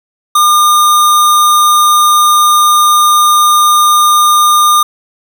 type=tone with sample-and-hold; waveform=sine; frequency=1204 Hz; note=D6; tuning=43 cents sharp; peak=-4 dBFS; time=0.35-4.83 s; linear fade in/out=5 ms; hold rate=4900 Hz; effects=none